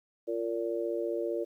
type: harmonic tone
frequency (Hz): 115.2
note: A#2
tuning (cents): -20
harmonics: 3 / 4 / 5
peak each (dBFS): -33 / -34 / -35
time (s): 0.27-1.45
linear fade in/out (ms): 20
effects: 11-bit